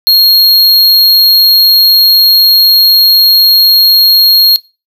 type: tone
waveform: square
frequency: 4264 Hz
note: C8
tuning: 32 cents sharp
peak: -3 dBFS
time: 0.07-4.56 s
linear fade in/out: 0 ms
effects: noise-tail reverb RT60 0.3 s tail -24 dB re dry